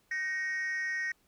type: tone with frequency modulation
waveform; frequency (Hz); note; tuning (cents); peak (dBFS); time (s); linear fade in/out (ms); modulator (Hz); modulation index
sine; 1872; A#6; +7; -28; 0.11-1.12; 5; 335; 0.49
effects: tanh soft clip ceiling -30 dBFS + pink hiss -70 dBFS RMS until 1.27 s